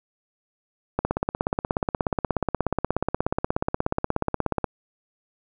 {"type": "click train", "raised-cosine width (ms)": 1, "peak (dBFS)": -8, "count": 62, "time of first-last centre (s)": [0.99, 4.643], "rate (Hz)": 16.7, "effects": []}